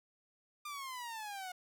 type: exponential sweep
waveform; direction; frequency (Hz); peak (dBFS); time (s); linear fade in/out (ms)
sawtooth; down; 1207 to 721; -38; 0.65-1.52; 5
effects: none